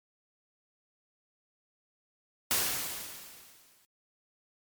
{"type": "noise with exponential decay", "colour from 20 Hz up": "white", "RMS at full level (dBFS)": -26, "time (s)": [2.51, 3.85], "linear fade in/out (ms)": 0, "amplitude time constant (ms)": 290, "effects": ["MP3 96 kbps"]}